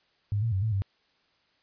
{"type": "tone with pitch steps", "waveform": "sine", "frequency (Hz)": [102.7, 114.6, 95.3, 110.5, 98], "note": ["G#2", "A#2", "G2", "A2", "G2"], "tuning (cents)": [-19, -29, -48, 8, 0], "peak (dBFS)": -24, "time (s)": [0.32, 0.82], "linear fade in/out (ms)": 0, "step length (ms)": 100, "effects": ["white hiss -68 dBFS RMS until 1.62 s", "resampled to 11025 Hz"]}